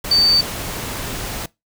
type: tone in noise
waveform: sine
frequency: 4582 Hz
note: D8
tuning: 44 cents flat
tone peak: -11 dBFS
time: 0.11-0.41 s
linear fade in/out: 5 ms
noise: pink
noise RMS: -27 dBFS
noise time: 0.04-1.46 s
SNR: +13 dB
effects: noise-tail reverb RT60 0.2 s tail -22 dB re dry